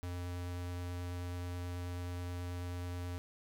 square tone with vibrato, 88.6 Hz, F2, 25 cents sharp, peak -39 dBFS, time 0.03-3.18 s, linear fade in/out 0 ms, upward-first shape triangle, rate 9.3 Hz, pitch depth 8 cents each way, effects none

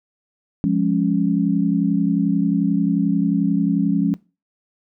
sine chord, Db major, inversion first, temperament equal with one note detuned, 174.61 / 205.9 / 277.2 Hz, F3 / Ab3 / Db4, 0 / -15 / 0 cents, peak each -20 dBFS, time 0.64-4.14 s, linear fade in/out 0 ms, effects noise-tail reverb RT60 0.3 s tail -21 dB re dry

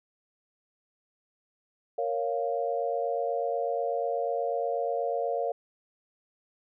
sine chord, Bb minor, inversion none, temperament equal, 466.2 / 554.4 / 698.5 Hz, Bb4 / Db5 / F5, 0 / 0 / 0 cents, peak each -31 dBFS, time 1.98-5.52 s, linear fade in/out 5 ms, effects none

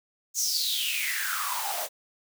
white noise with high-pass filter sweep, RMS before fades -29 dBFS, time 0.34-1.89 s, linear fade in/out 50 ms, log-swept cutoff 6600 to 570 Hz, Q 8.1, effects none

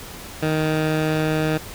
15% pulse tone with low-pass filter, 155.9 Hz, D#3, 4 cents sharp, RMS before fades -21 dBFS, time 0.42-1.58 s, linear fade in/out 10 ms, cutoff 3400 Hz, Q 0.86, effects added 80 Hz sine -46 dBFS peak until 1.74 s + pink hiss -37 dBFS RMS until 1.74 s

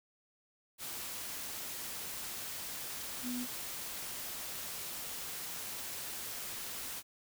sine tone in noise, 246.9 Hz, B3, in tune, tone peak -36 dBFS, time 3.22-3.47 s, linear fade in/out 50 ms, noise white, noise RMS -42 dBFS, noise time 0.78-7.03 s, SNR +3 dB, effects none

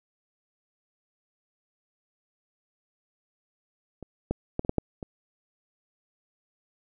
clicks, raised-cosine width 2 ms, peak -26 / -13 / -13 / -21 / -9 / -10 / -22 dBFS, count 7, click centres 4.027 / 4.31 / 4.594 / 4.649 / 4.694 / 4.783 / 5.028 s, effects none

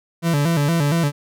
40% pulse tone with vibrato, 155.56 Hz, D#3, in tune, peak -15 dBFS, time 0.22-1.12 s, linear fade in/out 50 ms, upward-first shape square, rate 4.3 Hz, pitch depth 130 cents each way, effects none

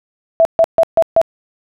sine tone bursts, 659.3 Hz, E5, in tune, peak -6 dBFS, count 5, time 0.4-1.215 s, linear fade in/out 0 ms, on 51 ms, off 140 ms, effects none

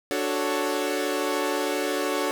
sawtooth chord, D major seventh, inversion none, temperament equal, 293.7 / 370 / 440 / 554.4 Hz, D4 / F#4 / A4 / C#5, 0 / 0 / 0 / 0 cents, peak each -26 dBFS, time 0.11-2.31 s, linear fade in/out 0 ms, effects none

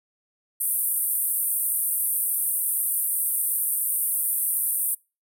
white band-pass noise, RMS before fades -25 dBFS, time 0.6-4.95 s, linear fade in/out 10 ms, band 8700 to 15000 Hz, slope 96 dB/octave, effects noise-tail reverb RT60 0.3 s tail -26 dB re dry

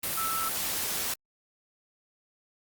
sine tone in noise, 1318.5 Hz, E6, in tune, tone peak -30 dBFS, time 0.17-0.49 s, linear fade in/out 5 ms, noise white, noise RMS -31 dBFS, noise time 0.03-1.14 s, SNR -2 dB, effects Opus 32 kbps

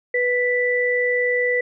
sine tone pair together, 492.6 / 1975.5 Hz, B4 / B6, -5 / 0 cents, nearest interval 2 octaves, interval 2405 cents, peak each -20 dBFS, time 0.14-1.61 s, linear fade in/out 5 ms, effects none

